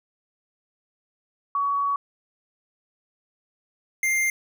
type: tone pair in turn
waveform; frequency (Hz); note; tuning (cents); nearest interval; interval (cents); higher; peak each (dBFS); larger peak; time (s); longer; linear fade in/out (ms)
sine / square; 1127 / 2103; C#6 / C7; +28 / +8; major seventh; 1080; second; -21; neither; 1.55-1.96 / 4.03-4.3; first; 2
effects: none